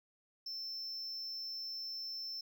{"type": "tone", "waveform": "triangle", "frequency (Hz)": 5330, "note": "E8", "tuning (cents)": 18, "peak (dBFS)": -39, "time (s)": [0.46, 2.41], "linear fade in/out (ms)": 5, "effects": []}